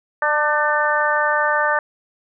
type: harmonic tone with a mistuned harmonic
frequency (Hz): 297.9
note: D4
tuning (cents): +25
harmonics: 2 / 3 / 4 / 5 / 6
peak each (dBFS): -22 / -22 / -22 / -22 / -22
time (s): 0.22-1.79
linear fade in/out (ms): 2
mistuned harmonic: 5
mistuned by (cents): +30
effects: none